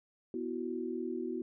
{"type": "chord", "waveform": "sine", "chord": "B suspended fourth", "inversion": "none", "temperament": "equal", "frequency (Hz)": [246.9, 329.6, 370], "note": ["B3", "E4", "F#4"], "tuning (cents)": [0, 0, 0], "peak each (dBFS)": [-39, -39, -38], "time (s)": [0.34, 1.42], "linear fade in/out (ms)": 2, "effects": []}